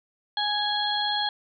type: harmonic tone with a mistuned harmonic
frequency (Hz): 831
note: G#5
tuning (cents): +1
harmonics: 1 / 2 / 4 / 5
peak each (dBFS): -28 / -32 / -28 / -30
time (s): 0.37-1.29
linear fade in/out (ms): 2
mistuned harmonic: 5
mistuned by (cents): +17
effects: none